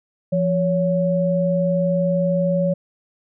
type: tone pair together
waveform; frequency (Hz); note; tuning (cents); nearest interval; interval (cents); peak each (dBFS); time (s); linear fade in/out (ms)
sine; 172.76 / 560; F3 / C#5; -18 / +18; octave + minor sixth; 2036; -19; 0.32-2.74; 10
effects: none